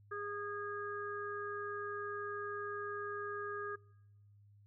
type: harmonic tone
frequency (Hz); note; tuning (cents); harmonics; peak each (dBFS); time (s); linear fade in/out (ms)
410.3; G#4; -21; 1 / 3 / 4; -43 / -43 / -45; 0.11-3.76; 10
effects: noise-tail reverb RT60 0.9 s tail -24 dB re dry + added 102 Hz sine -60 dBFS peak until 4.66 s